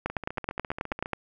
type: two click trains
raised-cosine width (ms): 0.5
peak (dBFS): -20 / -13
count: 15 / 11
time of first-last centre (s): 0.1-1.059 / 0.06-1.133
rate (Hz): 14.6 / 9.32
effects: none